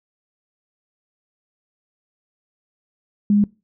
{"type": "tone", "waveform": "sine", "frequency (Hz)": 205.4, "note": "G#3", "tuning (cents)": -19, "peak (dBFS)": -12, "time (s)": [3.3, 3.44], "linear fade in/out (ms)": 2, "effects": ["noise-tail reverb RT60 0.3 s tail -24 dB re dry"]}